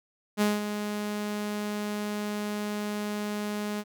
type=tone with ADSR envelope; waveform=sawtooth; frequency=208.4 Hz; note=G#3; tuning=6 cents sharp; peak=-17 dBFS; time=0.37-3.84 s; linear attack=43 ms; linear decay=190 ms; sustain=-9 dB; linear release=48 ms; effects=none